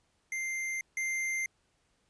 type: tone pair in turn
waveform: square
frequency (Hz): 2093 / 2093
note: C7 / C7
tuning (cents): 0 / 0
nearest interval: unison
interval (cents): 0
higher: neither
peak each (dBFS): -33 / -31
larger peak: second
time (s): 0.32-0.81 / 0.97-1.46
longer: neither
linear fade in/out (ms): 2
effects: pink hiss -73 dBFS RMS until 2.09 s + resampled to 22050 Hz